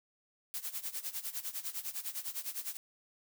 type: noise with tremolo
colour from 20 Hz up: blue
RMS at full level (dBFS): -37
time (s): 0.54-2.77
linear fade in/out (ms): 0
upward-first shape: sine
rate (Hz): 9.9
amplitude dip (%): 85
effects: none